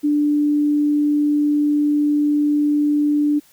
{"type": "tone", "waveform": "sine", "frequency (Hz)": 294.6, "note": "D4", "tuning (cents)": 6, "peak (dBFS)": -14, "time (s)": [0.03, 3.4], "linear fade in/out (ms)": 20, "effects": ["white hiss -53 dBFS RMS until 3.52 s"]}